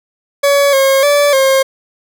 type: tone with pitch steps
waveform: 40% pulse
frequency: 565 / 540 / 578 / 535 Hz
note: C#5 / C#5 / D5 / C5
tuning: +33 / -45 / -28 / +38 cents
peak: -7 dBFS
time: 0.43-1.63 s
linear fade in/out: 10 ms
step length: 300 ms
effects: none